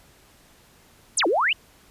sine exponential two-way sweep, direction down then up, 11360 to 306.7 to 3112 Hz, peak -18 dBFS, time 1.17-1.53 s, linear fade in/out 5 ms, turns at 1.27 s, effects pink hiss -55 dBFS RMS until 1.9 s + resampled to 32000 Hz

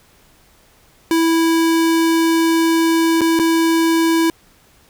square tone with dropouts, 328.7 Hz, E4, 5 cents flat, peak -13 dBFS, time 1.11-4.3 s, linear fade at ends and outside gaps 1 ms, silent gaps 3.209-3.215 / 3.391-3.397 s, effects pink hiss -52 dBFS RMS until 4.89 s

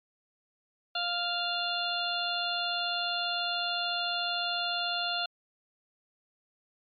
harmonic tone, 698.5 Hz, F5, in tune, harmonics 1 / 2 / 4 / 5 / 6, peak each -35 / -35 / -35 / -35 / -35 dBFS, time 0.95-5.26 s, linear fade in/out 5 ms, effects MP3 64 kbps

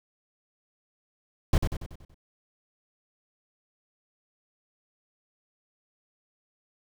brown noise with echo, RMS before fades -19 dBFS, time 1.53-1.58 s, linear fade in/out 2 ms, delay 94 ms, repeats 6, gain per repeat -6 dB, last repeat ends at 2.144 s, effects none

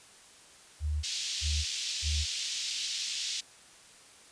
sine tone bursts, 75.5 Hz, D2, 48 cents sharp, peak -28 dBFS, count 3, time 0.8-2.26 s, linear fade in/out 50 ms, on 240 ms, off 370 ms
pink band-pass noise, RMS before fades -35 dBFS, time 1.03-3.41 s, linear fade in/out 10 ms, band 3100 to 6600 Hz, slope 24 dB/octave
effects white hiss -55 dBFS RMS until 4.31 s + resampled to 22050 Hz

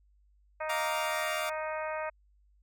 harmonic tone, 311.1 Hz, D#4, in tune, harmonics 2 / 3 / 4 / 5 / 6 / 7 / 8, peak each -35 / -39 / -41 / -43 / -45 / -46 / -47 dBFS, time 0.6-2.1 s, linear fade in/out 10 ms
20% pulse chord, Bb major, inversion second, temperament equal with one note detuned, 698.5 / 932.3 / 1163.2 Hz, F5 / Bb5 / D6, 0 / 0 / -17 cents, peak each -32 dBFS, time 0.69-1.5 s, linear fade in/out 10 ms
effects added 50 Hz sine -62 dBFS peak until 2.62 s

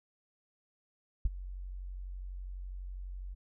sine tone with ADSR envelope, 46.03 Hz, F#1, 8 cents flat, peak -21 dBFS, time 1.25-3.35 s, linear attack 5 ms, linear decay 24 ms, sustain -18 dB, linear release 20 ms, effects none

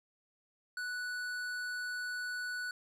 sine tone with tanh clipping, 1480 Hz, F#6, in tune, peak -38 dBFS, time 0.77-2.71 s, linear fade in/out 2 ms, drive 14 dB, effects none

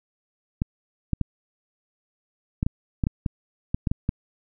clicks, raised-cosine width 5 ms, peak -10 dBFS, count 12, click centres 0.619 / 1.133 / 1.213 / 2.629 / 2.665 / 3.038 / 3.069 / 3.262 / 3.745 / 3.872 / 3.915 / 4.091 s, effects none

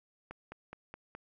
click train, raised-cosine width 0.5 ms, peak -29 dBFS, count 5, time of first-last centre 0.31-1.15 s, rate 4.76 Hz, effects none

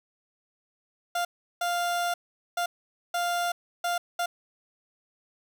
30% pulse tone bursts at uneven times, 698.5 Hz, F5, in tune, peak -23 dBFS, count 6, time 1.15-1.25 / 1.61-2.14 / 2.57-2.66 / 3.14-3.52 / 3.84-3.98 / 4.19-4.26 s, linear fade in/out 5 ms, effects none

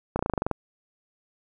slowing click train, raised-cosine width 1 ms, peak -11 dBFS, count 10, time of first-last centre 0.16-0.513 s, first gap 32 ms, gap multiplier 1.05, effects none

